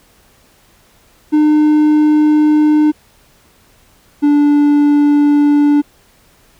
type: tone pair in turn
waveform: triangle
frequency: 302.8 / 291.5 Hz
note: D#4 / D4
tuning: -47 / -13 cents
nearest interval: minor second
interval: 66 cents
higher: first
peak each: -5 dBFS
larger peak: neither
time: 1.32-2.92 / 4.22-5.82 s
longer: neither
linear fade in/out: 20 ms
effects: pink hiss -50 dBFS RMS until 6.59 s